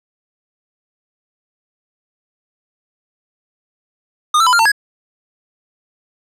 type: tone with pitch steps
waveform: square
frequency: 1223 / 1331 / 1000 / 1396 / 900 / 1665 Hz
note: D#6 / E6 / B5 / F6 / A5 / G#6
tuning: -30 / +16 / +21 / -1 / +39 / +4 cents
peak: -10 dBFS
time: 4.34-4.718 s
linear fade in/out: 5 ms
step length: 63 ms
effects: low-pass 10000 Hz 12 dB/octave